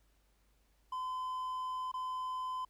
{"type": "tone with dropouts", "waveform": "triangle", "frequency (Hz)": 1021, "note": "C6", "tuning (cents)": -43, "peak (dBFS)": -34, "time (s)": [0.92, 2.65], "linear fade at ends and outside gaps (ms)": 5, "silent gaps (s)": [1.917, 1.939], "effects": ["added 50 Hz sine -69 dBFS peak until 2.69 s", "pink hiss -75 dBFS RMS until 2.69 s"]}